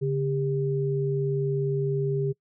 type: tone pair together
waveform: sine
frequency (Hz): 141.3 / 399.7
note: C#3 / G4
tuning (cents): +34 / +34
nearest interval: octave + tritone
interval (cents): 1800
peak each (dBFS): -25 / -27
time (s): 0.01-2.33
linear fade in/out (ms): 20
effects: noise-tail reverb RT60 0.1 s tail -24 dB re dry